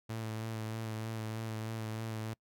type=tone with vibrato; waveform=sawtooth; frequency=110.9 Hz; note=A2; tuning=14 cents sharp; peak=-33 dBFS; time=0.09-2.34 s; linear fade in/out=10 ms; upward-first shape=sine; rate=3.2 Hz; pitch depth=22 cents each way; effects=noise-tail reverb RT60 0.1 s tail -26 dB re dry